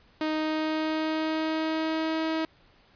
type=tone with pitch glide; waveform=sawtooth; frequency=311.1 to 319.8 Hz; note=D#4 to D#4; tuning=0 to +48 cents; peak=-22 dBFS; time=0.21-2.45 s; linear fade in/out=2 ms; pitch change=+48 cents; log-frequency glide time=0.34-2.23 s; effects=pink hiss -60 dBFS RMS until 2.95 s + resampled to 11025 Hz